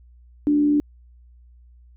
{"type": "tone with frequency modulation", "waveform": "sine", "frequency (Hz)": 293.7, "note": "D4", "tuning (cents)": 0, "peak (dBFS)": -15, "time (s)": [0.47, 0.8], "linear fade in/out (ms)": 0, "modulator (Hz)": 76.7, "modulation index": 0.22, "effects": ["added 60 Hz sine -47 dBFS peak until 1.96 s"]}